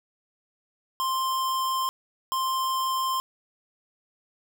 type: tone bursts at uneven times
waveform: square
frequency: 1049 Hz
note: C6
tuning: 4 cents sharp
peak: -25 dBFS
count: 2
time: 1-1.89 / 2.32-3.2 s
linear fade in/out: 0 ms
effects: none